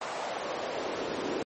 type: noise with high-pass filter sweep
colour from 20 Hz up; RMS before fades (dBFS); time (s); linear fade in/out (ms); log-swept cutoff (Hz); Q
brown; -34; 0.01-1.43; 5; 740 to 350; 1.8
effects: MP3 32 kbps

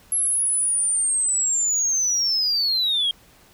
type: linear sweep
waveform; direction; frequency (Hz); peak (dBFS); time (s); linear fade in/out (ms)
sine; down; 11175 to 3200; -17; 0.12-3.11; 2
effects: tanh soft clip ceiling -16 dBFS + pink hiss -53 dBFS RMS until 3.53 s

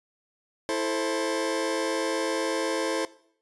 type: chord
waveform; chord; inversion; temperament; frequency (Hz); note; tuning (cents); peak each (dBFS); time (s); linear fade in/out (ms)
sawtooth; A minor; second; just; 330 / 440 / 528; E4 / A4 / C5; +2 / 0 / +16; -26; 0.69-3.05; 0
effects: noise-tail reverb RT60 0.6 s tail -19 dB re dry + resampled to 24000 Hz

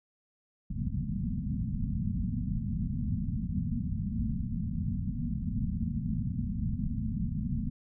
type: low-pass noise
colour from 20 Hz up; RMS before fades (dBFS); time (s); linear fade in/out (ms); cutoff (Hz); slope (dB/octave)
white; -32; 0.7-7.7; 5; 240; 96
effects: none

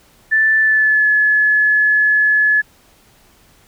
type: tone with pitch glide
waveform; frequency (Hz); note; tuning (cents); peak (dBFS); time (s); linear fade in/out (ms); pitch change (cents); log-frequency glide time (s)
sine; 1760 to 1709.9; A6 to A6; 0 to -50; -10; 0.31-2.62; 20; -50; 0.6-1.08
effects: pink hiss -51 dBFS RMS until 3.67 s

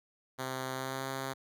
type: tone with pitch glide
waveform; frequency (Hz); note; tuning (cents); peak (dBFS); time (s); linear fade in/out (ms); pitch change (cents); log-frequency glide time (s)
5% pulse; 130.81 to 133.79; C3 to C3; 0 to +39; -24; 0.38-1.34; 20; +39; 0.72-1.06
effects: none

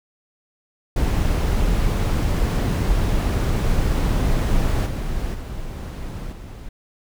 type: noise with level steps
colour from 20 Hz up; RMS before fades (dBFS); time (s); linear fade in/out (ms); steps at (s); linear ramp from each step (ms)
brown; -19 / -25 / -30 / -35; 0.96-6.69; 5; 4.85 / 5.33 / 6.31; 20
effects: none

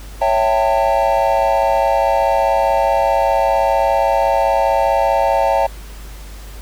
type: chord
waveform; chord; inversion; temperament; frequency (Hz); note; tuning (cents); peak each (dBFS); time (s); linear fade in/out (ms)
triangle; A dominant seventh; first; equal with one note detuned; 554.4 / 659.3 / 784 / 899.5; C#5 / E5 / G5 / A5; 0 / 0 / 0 / +38; -16; 0.21-5.67; 10
effects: added 50 Hz sine -31 dBFS peak until 6.61 s + pink hiss -40 dBFS RMS until 6.61 s

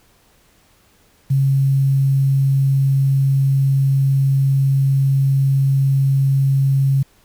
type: tone with quantisation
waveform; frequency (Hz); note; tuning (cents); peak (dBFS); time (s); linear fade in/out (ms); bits
sine; 136.3; C#3; -29; -12; 1.3-7.03; 10; 7
effects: pink hiss -55 dBFS RMS until 7.24 s

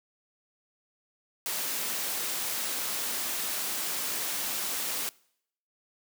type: noise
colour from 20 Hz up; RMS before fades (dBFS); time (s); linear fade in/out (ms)
white; -32; 1.46-5.09; 0
effects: noise-tail reverb RT60 0.7 s tail -24 dB re dry + high-pass 200 Hz 12 dB/octave

